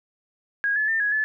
sine tone with pitch steps, 1641 / 1720 / 1800 / 1669 / 1730 Hz, G#6 / A6 / A6 / G#6 / A6, -21 / -40 / +39 / +8 / -30 cents, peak -20 dBFS, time 0.64-1.24 s, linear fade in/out 0 ms, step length 120 ms, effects none

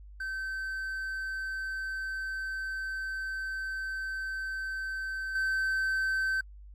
triangle tone with level steps, 1544 Hz, G6, 27 cents flat, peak -31 / -25 dBFS, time 0.2-6.41 s, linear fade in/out 5 ms, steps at 5.35 s, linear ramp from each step 5 ms, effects added 50 Hz sine -46 dBFS peak until 6.74 s + AAC 64 kbps

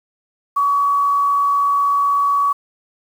sine tone with frequency modulation, 1132 Hz, C#6, 36 cents sharp, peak -13 dBFS, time 0.56-2.53 s, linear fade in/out 10 ms, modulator 76.2 Hz, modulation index 0.2, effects 7-bit

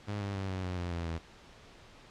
sawtooth tone with pitch steps, 103.3 / 100.01 / 96.83 / 93.75 / 90.76 / 87.87 / 85.08 / 82.37 Hz, G#2 / G2 / G2 / F#2 / F#2 / F2 / F2 / E2, -9 / +35 / -21 / +23 / -33 / +11 / -45 / -1 cents, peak -30 dBFS, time 0.07-1.19 s, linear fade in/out 20 ms, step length 140 ms, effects pink hiss -55 dBFS RMS until 2.1 s + low-pass 5000 Hz 12 dB/octave

